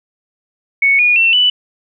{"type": "tone with pitch steps", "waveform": "sine", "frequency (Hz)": [2217, 2446, 2698, 2976], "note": ["C#7", "D#7", "E7", "F#7"], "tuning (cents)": [0, -30, 40, 9], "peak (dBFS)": -8, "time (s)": [0.82, 1.5], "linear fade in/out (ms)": 5, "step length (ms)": 170, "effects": []}